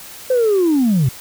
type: linear sweep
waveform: sine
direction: down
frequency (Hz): 523 to 116.54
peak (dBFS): -10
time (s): 0.3-1.09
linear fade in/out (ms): 5
effects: tanh soft clip ceiling -9 dBFS + white hiss -36 dBFS RMS until 1.2 s